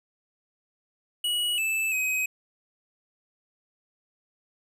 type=tone with pitch steps; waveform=square; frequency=2917 / 2632 / 2526 Hz; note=F#7 / E7 / D#7; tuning=-25 / -3 / +26 cents; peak=-25 dBFS; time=1.24-2.26 s; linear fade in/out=5 ms; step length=340 ms; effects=none